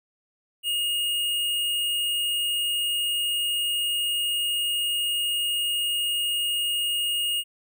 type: tone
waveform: square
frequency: 2856 Hz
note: F7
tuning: 38 cents sharp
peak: -24 dBFS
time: 0.63-7.44 s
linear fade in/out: 50 ms
effects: none